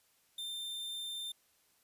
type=tone; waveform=45% pulse; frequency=3589 Hz; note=A7; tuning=34 cents sharp; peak=-39 dBFS; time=0.38-1.32 s; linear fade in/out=5 ms; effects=white hiss -71 dBFS RMS until 1.83 s + resampled to 32000 Hz